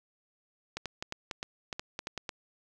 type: clicks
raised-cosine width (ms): 0.2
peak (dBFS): -18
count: 12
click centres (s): 0.77 / 0.857 / 1.025 / 1.124 / 1.312 / 1.429 / 1.728 / 1.795 / 1.991 / 2.071 / 2.177 / 2.292
effects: none